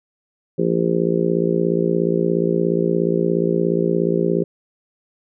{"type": "harmonic tone", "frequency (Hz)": 57, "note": "A#1", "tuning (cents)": -38, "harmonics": [3, 4, 5, 6, 7, 8, 9], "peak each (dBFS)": [-21, -26, -30, -23, -20, -27, -26], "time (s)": [0.58, 4.44], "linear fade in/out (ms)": 10, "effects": []}